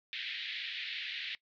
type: band-pass noise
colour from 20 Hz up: white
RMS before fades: -40 dBFS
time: 0.13-1.35 s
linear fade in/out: 0 ms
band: 1800 to 3900 Hz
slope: 48 dB/octave
effects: noise-tail reverb RT60 0.1 s tail -21 dB re dry